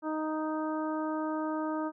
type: harmonic tone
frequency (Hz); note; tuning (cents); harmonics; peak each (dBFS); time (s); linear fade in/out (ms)
311.1; D#4; 0; 1 / 2 / 3 / 4 / 5; -32 / -37 / -38 / -40 / -47; 0.02-1.92; 50
effects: none